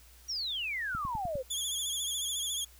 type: exponential sweep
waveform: sine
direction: down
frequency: 5860 to 493.9 Hz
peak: -32 dBFS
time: 0.28-1.43 s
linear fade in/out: 20 ms
type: click train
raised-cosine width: 5 ms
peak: -28 dBFS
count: 5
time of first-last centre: 0.95-1.355 s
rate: 9.88 Hz
type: tone with vibrato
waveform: 20% pulse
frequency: 3364 Hz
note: G#7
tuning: 22 cents sharp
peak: -26 dBFS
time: 1.5-2.65 s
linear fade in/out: 10 ms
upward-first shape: triangle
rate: 14 Hz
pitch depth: 88 cents each way
effects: added 60 Hz sine -56 dBFS peak until 2.79 s + white hiss -59 dBFS RMS until 2.79 s